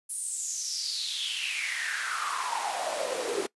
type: noise with high-pass filter sweep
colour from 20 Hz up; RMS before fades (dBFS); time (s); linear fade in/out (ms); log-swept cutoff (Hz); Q
pink; -32; 0.09-3.47; 10; 10000 to 370; 6.3
effects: noise-tail reverb RT60 0.1 s tail -21 dB re dry + resampled to 24000 Hz